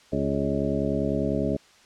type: harmonic tone with a mistuned harmonic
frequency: 70 Hz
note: C#2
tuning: 18 cents sharp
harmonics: 1 / 2 / 3 / 4 / 5 / 6 / 8 / 9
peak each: -34 / -31 / -29 / -29 / -35 / -31 / -32 / -32 dBFS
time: 0.12-1.57 s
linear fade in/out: 10 ms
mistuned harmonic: 6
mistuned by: -17 cents
effects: white hiss -55 dBFS RMS until 1.85 s + low-pass 6000 Hz 12 dB/octave